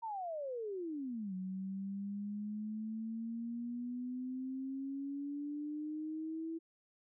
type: exponential two-way sweep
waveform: sine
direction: down then up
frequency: 940 to 185 to 329.3 Hz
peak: -38 dBFS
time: 0.02-6.59 s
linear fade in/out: 20 ms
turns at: 1.34 s
effects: none